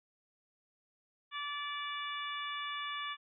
harmonic tone, 580 Hz, D5, 22 cents flat, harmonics 2 / 3 / 4 / 5 / 6, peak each -40 / -44 / -45 / -46 / -44 dBFS, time 1.31-3.17 s, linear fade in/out 50 ms, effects none

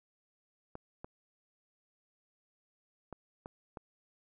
clicks, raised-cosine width 1 ms, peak -29 dBFS, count 5, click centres 0.754 / 1.045 / 3.127 / 3.459 / 3.772 s, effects none

